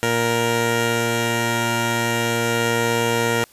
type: tone pair together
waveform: 10% pulse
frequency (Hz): 117.02 / 467.7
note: A#2 / A#4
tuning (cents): +7 / +6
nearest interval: 2 octaves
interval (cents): 2399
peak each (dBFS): -13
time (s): 0.03-3.44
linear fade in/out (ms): 0
effects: white hiss -51 dBFS RMS until 3.52 s + resampled to 32000 Hz